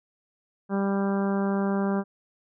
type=harmonic tone; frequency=197.3 Hz; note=G3; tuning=11 cents sharp; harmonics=1 / 2 / 3 / 4 / 5 / 6 / 7 / 8; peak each=-24 / -30 / -34 / -36 / -38 / -40 / -41 / -42 dBFS; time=0.69-2.04 s; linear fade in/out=50 ms; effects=none

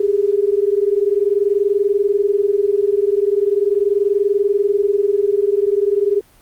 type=tone pair together; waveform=sine; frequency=394.9 / 415.3 Hz; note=G4 / G#4; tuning=+13 / 0 cents; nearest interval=minor second; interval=87 cents; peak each=-16 dBFS; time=0-6.21 s; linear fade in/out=5 ms; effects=pink hiss -51 dBFS RMS until 6.41 s + Opus 32 kbps

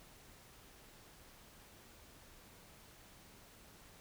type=silence; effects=pink hiss -60 dBFS RMS until 4 s

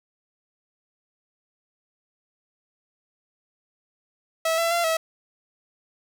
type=tone with pitch steps; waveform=sawtooth; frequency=650 / 670 / 686 / 648 Hz; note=E5 / E5 / F5 / E5; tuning=-24 / +28 / -31 / -30 cents; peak=-17 dBFS; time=4.45-4.97 s; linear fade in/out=5 ms; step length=130 ms; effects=none

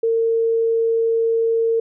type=tone; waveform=sine; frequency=455.6 Hz; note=A#4; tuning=40 cents flat; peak=-15 dBFS; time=0.03-1.8 s; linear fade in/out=5 ms; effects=none

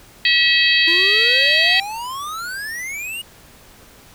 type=harmonic tone; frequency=646 Hz; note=E5; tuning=35 cents flat; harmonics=3 / 4 / 5 / 6 / 7; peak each=-17 / -18 / -19 / -20 / -20 dBFS; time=0.25-1.8 s; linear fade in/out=2 ms
type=exponential sweep; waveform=square; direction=up; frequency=327.8 to 2909 Hz; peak=-26 dBFS; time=0.87-3.22 s; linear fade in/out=10 ms
effects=pink hiss -46 dBFS RMS until 4.14 s

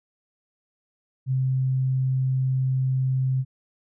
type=tone; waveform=sine; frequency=130.9 Hz; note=C3; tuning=1 cent sharp; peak=-20 dBFS; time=1.26-3.45 s; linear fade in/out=50 ms; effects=none

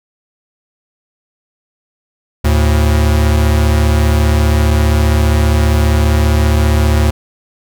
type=tone pair together; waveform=square; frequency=74.95 / 110 Hz; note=D2 / A2; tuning=+36 / 0 cents; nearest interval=perfect fifth; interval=664 cents; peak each=-10 / -16 dBFS; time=2.44-7.11 s; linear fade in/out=10 ms; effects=none

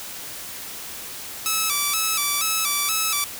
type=tone with vibrato; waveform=5% pulse; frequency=1227 Hz; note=D#6; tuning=25 cents flat; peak=-9 dBFS; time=1.46-3.24 s; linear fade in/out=0 ms; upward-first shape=square; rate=2.1 Hz; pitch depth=98 cents each way; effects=white hiss -35 dBFS RMS until 3.39 s

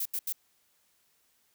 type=noise bursts; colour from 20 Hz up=violet; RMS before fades=-32 dBFS; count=3; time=0-0.326 s; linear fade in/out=5 ms; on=56 ms; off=79 ms; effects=white hiss -70 dBFS RMS until 1.54 s

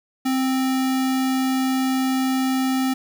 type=tone with sample-and-hold; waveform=sine; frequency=261.6 Hz; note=C4; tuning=in tune; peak=-18 dBFS; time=0.25-2.94 s; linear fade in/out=10 ms; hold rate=1050 Hz; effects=none

